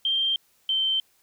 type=tone pair in turn; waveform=sine; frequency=3164 / 3110 Hz; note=G7 / G7; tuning=+15 / -14 cents; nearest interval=unison; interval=29 cents; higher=first; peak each=-21 dBFS; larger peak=neither; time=0.05-0.36 / 0.69-1 s; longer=neither; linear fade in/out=2 ms; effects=white hiss -64 dBFS RMS until 1.22 s